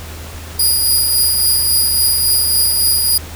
10% pulse tone with tremolo, 4883 Hz, D#8, 33 cents flat, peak -3 dBFS, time 0.59-3.18 s, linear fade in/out 5 ms, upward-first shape triangle, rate 3.6 Hz, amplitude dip 35%, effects added 80 Hz sine -29 dBFS peak until 3.35 s + pink hiss -33 dBFS RMS until 3.35 s

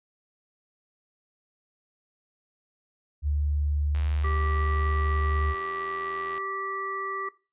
sine tone, 73.2 Hz, D2, 5 cents flat, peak -23 dBFS, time 3.22-5.55 s, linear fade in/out 50 ms
click train, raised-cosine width 0.3 ms, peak -26 dBFS, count 205, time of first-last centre 3.95-6.379 s, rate 84 Hz
harmonic tone, 389.5 Hz, G4, 11 cents flat, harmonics 1 / 3 / 5, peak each -37 / -31 / -37 dBFS, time 4.24-7.29 s, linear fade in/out 5 ms
effects noise-tail reverb RT60 0.3 s tail -18 dB re dry + resampled to 8000 Hz

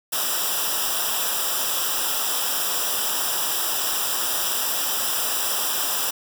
white noise with comb filter, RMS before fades -24 dBFS, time 0.12-6.11 s, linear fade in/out 10 ms, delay 0.46 ms, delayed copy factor -0.9, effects none

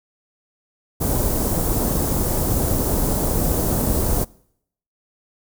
pink band-stop noise, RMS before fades -20 dBFS, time 1-4.25 s, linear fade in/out 20 ms, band 660 to 9900 Hz, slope 12 dB/octave, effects noise-tail reverb RT60 0.7 s tail -24 dB re dry

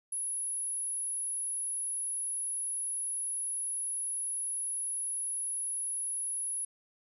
sine tone, 10530 Hz, E9, 3 cents flat, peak -32 dBFS, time 0.12-6.65 s, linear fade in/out 5 ms, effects none

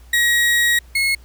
35% pulse tone pair in turn, 1900 / 2172 Hz, A#6 / C#7, +33 / -36 cents, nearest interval major second, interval 231 cents, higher second, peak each -12 / -14 dBFS, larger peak first, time 0.13-0.79 / 0.95-1.15 s, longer first, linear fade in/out 5 ms, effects added 60 Hz sine -41 dBFS peak until 1.24 s + pink hiss -53 dBFS RMS until 1.24 s

